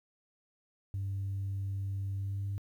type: tone with pitch glide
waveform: sine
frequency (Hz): 98 to 99.37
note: G2 to G2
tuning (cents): 0 to +24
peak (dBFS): -31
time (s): 0.94-2.58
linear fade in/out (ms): 0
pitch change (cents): +24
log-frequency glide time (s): 2.17-2.44
effects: tanh soft clip ceiling -30 dBFS + 11-bit